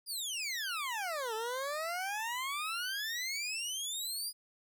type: exponential two-way sweep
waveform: 20% pulse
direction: down then up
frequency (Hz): 4978 to 430.8 to 4978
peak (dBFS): -30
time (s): 0.06-4.33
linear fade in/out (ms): 50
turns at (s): 1.34
effects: none